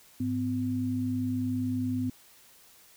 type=tone pair together; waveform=sine; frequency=103.83 / 253.7 Hz; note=G#2 / B3; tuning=0 / +47 cents; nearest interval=octave + minor third; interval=1547 cents; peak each=-33 / -28 dBFS; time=0.2-2.1 s; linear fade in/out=5 ms; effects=white hiss -57 dBFS RMS until 2.96 s